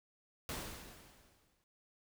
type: noise with exponential decay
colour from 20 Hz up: pink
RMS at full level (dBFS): -40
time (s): 0.49-1.64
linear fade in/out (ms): 1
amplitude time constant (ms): 250
effects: none